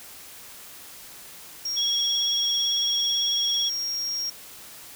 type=tone; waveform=triangle; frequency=5588 Hz; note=F8; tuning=in tune; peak=-25 dBFS; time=1.65-4.3 s; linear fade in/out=5 ms
type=tone with vibrato; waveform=sine; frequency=3322 Hz; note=G#7; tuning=in tune; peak=-23 dBFS; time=1.76-3.7 s; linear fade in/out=20 ms; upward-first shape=sine; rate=18 Hz; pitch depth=22 cents each way
effects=white hiss -44 dBFS RMS until 4.95 s